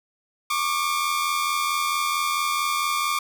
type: tone pair together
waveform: sawtooth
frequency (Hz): 1106 / 1190.5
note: C#6 / D6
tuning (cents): -4 / +23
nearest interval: minor second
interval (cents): 127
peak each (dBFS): -23 / -20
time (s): 0.5-3.19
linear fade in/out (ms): 5
effects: none